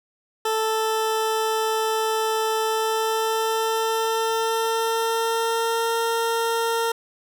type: tone with pitch glide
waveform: 20% pulse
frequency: 440.4 to 459.1 Hz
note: A4 to A#4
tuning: +2 to -26 cents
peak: -16 dBFS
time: 0.45-6.92 s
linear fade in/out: 5 ms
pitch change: +72 cents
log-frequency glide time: 2.63-5.97 s
effects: none